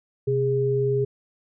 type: tone pair together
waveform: sine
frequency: 129.14 / 410 Hz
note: C3 / G#4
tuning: -22 / -22 cents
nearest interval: octave + minor sixth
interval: 2000 cents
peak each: -24 / -21 dBFS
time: 0.27-1.05 s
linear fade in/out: 10 ms
effects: none